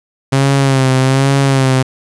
sawtooth tone with vibrato, 134.3 Hz, C3, 46 cents sharp, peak -5 dBFS, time 0.32-1.83 s, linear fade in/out 10 ms, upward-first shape sine, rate 1.2 Hz, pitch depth 49 cents each way, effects resampled to 24000 Hz + 7-bit

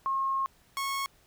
sine / sawtooth tone pair in turn, 1078 / 1096.8 Hz, C#6 / C#6, -49 / -19 cents, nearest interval unison, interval 30 cents, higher second, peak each -26 dBFS, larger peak neither, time 0.06-0.46 / 0.77-1.06 s, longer first, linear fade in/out 0 ms, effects pink hiss -63 dBFS RMS until 1.26 s

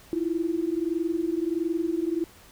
sine tone pair together, 323.1 / 344.6 Hz, E4 / F4, -35 / -23 cents, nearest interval minor second, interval 112 cents, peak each -27 / -27 dBFS, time 0.13-2.24 s, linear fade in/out 0 ms, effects pink hiss -52 dBFS RMS until 2.51 s

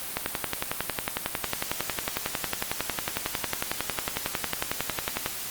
click train, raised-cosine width 0.3 ms, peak -9 dBFS, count 57, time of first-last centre 0.17-5.261 s, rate 11 Hz, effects white hiss -35 dBFS RMS until 5.5 s + Opus 32 kbps

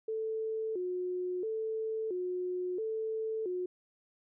sine tone with vibrato, 399.9 Hz, G4, 35 cents sharp, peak -32 dBFS, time 0.08-3.66 s, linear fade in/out 5 ms, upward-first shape square, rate 0.74 Hz, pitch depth 170 cents each way, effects none

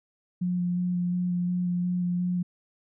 sine tone with vibrato, 178 Hz, F3, 33 cents sharp, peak -24 dBFS, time 0.41-2.43 s, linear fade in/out 10 ms, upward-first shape square, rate 2.8 Hz, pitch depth 11 cents each way, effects none

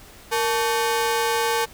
sawtooth ring-modulated tone, 670 Hz, E5, 28 cents sharp, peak -13 dBFS, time 0.31-1.66 s, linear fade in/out 20 ms, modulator 206 Hz, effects pink hiss -46 dBFS RMS until 1.73 s

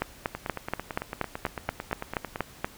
two click trains, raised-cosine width 0.5 ms, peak -17 / -11 dBFS, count 19 / 12, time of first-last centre 0.35-2.359 / 0.02-2.645 s, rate 8.96 / 4.19 Hz, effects pink hiss -50 dBFS RMS until 2.77 s

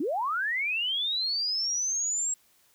sine linear sweep, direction up, 251.7 to 7650 Hz, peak -26 dBFS, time 0-2.34 s, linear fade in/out 5 ms, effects white hiss -64 dBFS RMS until 2.74 s

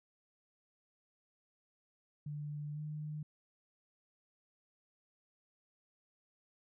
sine tone with pitch glide, 147.9 to 151.53 Hz, D3 to D#3, +13 to -45 cents, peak -39 dBFS, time 2.26-3.23 s, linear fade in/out 5 ms, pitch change +42 cents, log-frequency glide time 2.73-2.79 s, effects none

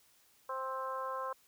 harmonic tone, 262.9 Hz, C4, 8 cents sharp, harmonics 2 / 3 / 4 / 5 / 6, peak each -41 / -49 / -38 / -44 / -52 dBFS, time 0.49-1.33 s, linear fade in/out 5 ms, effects white hiss -67 dBFS RMS until 1.47 s

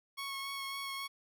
15% pulse tone with vibrato, 1100 Hz, C#6, 14 cents flat, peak -32 dBFS, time 0.17-1.08 s, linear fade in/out 20 ms, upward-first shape sine, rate 3.6 Hz, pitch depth 15 cents each way, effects none

